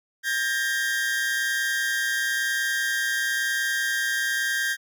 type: tone cluster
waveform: 40% pulse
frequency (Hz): 1595 / 1716 / 1865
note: G6 / A6 / A#6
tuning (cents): +30 / -44 / 0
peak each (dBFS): -24 / -32 / -28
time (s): 0.23-4.77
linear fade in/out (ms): 50
effects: none

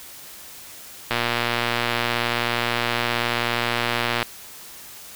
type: click train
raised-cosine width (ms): 0.3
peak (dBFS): -5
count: 372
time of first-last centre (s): 1.11-4.228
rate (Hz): 119
effects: white hiss -41 dBFS RMS until 5.15 s

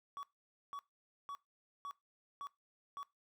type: tone bursts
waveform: triangle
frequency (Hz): 1130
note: C#6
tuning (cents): +33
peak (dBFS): -40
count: 6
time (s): 0.17-3.03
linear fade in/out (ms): 0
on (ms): 60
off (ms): 500
effects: noise-tail reverb RT60 0.2 s tail -19 dB re dry

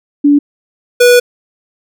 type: tone pair in turn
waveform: sine / square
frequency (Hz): 288.4 / 488.7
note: D4 / B4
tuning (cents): -31 / -18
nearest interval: major sixth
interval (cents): 913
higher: second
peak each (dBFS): -4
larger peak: neither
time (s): 0.24-0.39 / 1-1.2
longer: second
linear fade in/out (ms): 10
effects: none

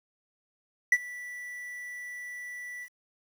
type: tone with ADSR envelope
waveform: triangle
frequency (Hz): 1965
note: B6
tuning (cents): -9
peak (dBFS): -14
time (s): 0.92-2.89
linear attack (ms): 4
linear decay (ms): 47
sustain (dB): -22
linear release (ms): 63
effects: 9-bit

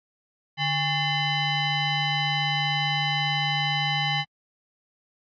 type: tone with frequency modulation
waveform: sine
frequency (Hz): 1106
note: C#6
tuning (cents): -4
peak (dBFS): -22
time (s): 0.57-4.25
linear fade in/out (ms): 50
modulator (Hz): 959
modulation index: 2.7
effects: AAC 48 kbps

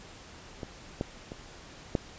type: clicks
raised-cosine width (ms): 2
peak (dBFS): -23 / -16 / -25 / -12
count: 4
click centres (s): 0.632 / 1.011 / 1.319 / 1.952
effects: pink hiss -49 dBFS RMS until 2.18 s + resampled to 16000 Hz

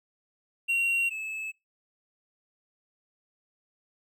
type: tone pair in turn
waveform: triangle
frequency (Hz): 2748 / 2604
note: F7 / E7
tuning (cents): -29 / -22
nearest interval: minor second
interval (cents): 93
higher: first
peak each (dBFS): -21 / -31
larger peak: first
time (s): 0.68-1.1 / 1.1-1.52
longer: neither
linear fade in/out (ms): 20
effects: noise-tail reverb RT60 0.2 s tail -19 dB re dry

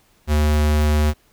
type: tone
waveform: square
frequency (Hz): 75.3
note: D2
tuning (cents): +44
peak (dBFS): -15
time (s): 0.27-1.14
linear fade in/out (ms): 50
effects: pink hiss -58 dBFS RMS until 1.32 s

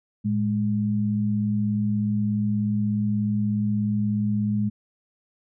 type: tone pair together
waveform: sine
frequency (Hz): 111.01 / 207.7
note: A2 / G#3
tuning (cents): +16 / 0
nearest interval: major seventh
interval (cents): 1084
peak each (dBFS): -26 / -22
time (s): 0.24-4.7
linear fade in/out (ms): 20
effects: none

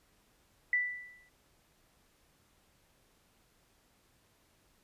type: tone with exponential decay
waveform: sine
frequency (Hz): 1975.5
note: B6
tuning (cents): 0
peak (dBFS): -24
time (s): 0.73-1.29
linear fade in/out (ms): 2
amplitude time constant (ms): 120
effects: pink hiss -69 dBFS RMS until 4.83 s + resampled to 32000 Hz

